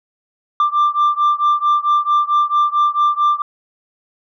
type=beating tone pair; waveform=sine; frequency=1182 / 1186.5 Hz; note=D6 / D6; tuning=+11 / +17 cents; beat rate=4.5 Hz; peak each=-13 / -14 dBFS; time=0.6-3.42 s; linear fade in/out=2 ms; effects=tanh soft clip ceiling -9 dBFS